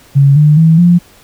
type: tone with pitch steps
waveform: sine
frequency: 139.3 / 150.16 / 161.87 / 174.5 Hz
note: C#3 / D3 / E3 / F3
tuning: +9 / +39 / -31 / -1 cents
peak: -3 dBFS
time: 0.15-0.99 s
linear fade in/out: 20 ms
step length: 210 ms
effects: pink hiss -43 dBFS RMS until 1.23 s